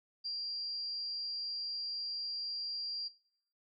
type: tone with amplitude modulation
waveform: sine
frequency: 4746 Hz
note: D8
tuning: 17 cents sharp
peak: -34 dBFS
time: 0.24-3.09 s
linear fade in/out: 20 ms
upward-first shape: sine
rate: 222 Hz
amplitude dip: 35%
effects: noise-tail reverb RT60 0.7 s tail -23 dB re dry